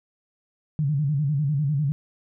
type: tone with vibrato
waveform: sine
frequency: 145.1 Hz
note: D3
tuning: 21 cents flat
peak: -20 dBFS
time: 0.79-1.92 s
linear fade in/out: 0 ms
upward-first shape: square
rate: 10 Hz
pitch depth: 97 cents each way
effects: none